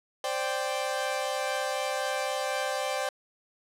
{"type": "chord", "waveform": "sawtooth", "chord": "C suspended second", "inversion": "none", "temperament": "equal", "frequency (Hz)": [523.3, 587.3, 784], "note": ["C5", "D5", "G5"], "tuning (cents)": [0, 0, 0], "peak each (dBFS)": -29, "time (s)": [0.24, 3.09], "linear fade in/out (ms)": 2, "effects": ["low-pass 11000 Hz 12 dB/octave"]}